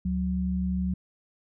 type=tone pair together; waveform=sine; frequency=72.4 / 184.34 Hz; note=D2 / F#3; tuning=-24 / -6 cents; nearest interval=octave + major third; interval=1618 cents; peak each=-30 / -26 dBFS; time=0.05-0.94 s; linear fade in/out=5 ms; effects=none